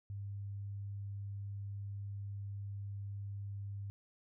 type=tone; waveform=sine; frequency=100.2 Hz; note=G2; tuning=38 cents sharp; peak=-40 dBFS; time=0.1-3.9 s; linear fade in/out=0 ms; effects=none